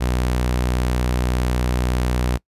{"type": "tone", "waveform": "sawtooth", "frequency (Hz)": 61.74, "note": "B1", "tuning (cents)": 0, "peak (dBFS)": -14, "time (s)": [0, 2.38], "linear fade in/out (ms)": 20, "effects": ["noise-tail reverb RT60 0.1 s tail -23 dB re dry", "resampled to 32000 Hz"]}